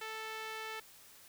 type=tone with band-pass filter; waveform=sawtooth; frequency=440 Hz; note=A4; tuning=in tune; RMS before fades=-43 dBFS; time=0.01-0.8 s; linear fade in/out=5 ms; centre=2200 Hz; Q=0.91; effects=white hiss -58 dBFS RMS until 1.28 s